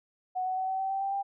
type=tone with pitch steps; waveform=sine; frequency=740 / 747.3 / 754.7 / 762.1 / 769.6 / 777.2 / 784.9 / 792.7 Hz; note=F#5 / F#5 / F#5 / G5 / G5 / G5 / G5 / G5; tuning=0 / +17 / +34 / -49 / -32 / -15 / +2 / +19 cents; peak=-28 dBFS; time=0.35-1.23 s; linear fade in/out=20 ms; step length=110 ms; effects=none